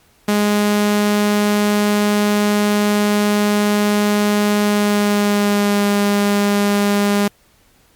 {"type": "tone with pitch glide", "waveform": "sawtooth", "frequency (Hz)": [207.3, 203.4], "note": ["G#3", "G#3"], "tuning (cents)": [-3, -36], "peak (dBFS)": -9, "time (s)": [0.28, 7.28], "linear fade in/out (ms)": 5, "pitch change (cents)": -33, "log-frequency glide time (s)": [4.62, 5.87], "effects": ["pink hiss -54 dBFS RMS until 7.95 s", "MP3 96 kbps"]}